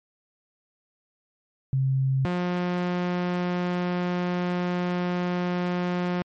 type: tone pair in turn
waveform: sine / sawtooth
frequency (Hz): 133.4 / 178.07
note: C3 / F3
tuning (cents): +34 / +34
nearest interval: perfect fourth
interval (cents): 500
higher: second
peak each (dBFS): -20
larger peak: neither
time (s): 1.73-2.25 / 2.25-6.22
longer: second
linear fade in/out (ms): 0
effects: low-pass 3000 Hz 12 dB/octave + MP3 48 kbps